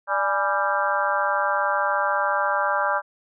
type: harmonic tone with a mistuned harmonic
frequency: 196.7 Hz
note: G3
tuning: 6 cents sharp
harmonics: 3 / 4 / 5 / 6 / 7 / 8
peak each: -27 / -27 / -27 / -27 / -27 / -27 dBFS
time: 0.07-3.02 s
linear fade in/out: 50 ms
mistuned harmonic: 4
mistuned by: +92 cents
effects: none